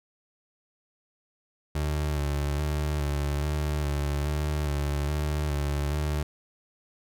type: tone with vibrato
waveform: 30% pulse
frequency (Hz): 73.42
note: D2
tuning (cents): 0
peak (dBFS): -23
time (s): 1.75-6.23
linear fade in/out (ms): 5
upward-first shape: square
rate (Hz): 1.2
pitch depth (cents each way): 32
effects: none

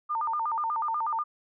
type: tone with vibrato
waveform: sine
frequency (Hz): 1045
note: C6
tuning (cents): -2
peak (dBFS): -26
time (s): 0.09-1.24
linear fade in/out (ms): 20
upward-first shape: square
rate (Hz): 8.2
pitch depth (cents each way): 250
effects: none

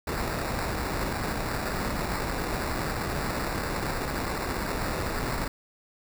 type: noise with sample-and-hold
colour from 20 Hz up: pink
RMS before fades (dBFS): -30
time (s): 0.07-5.48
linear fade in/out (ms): 5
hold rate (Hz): 3150
effects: none

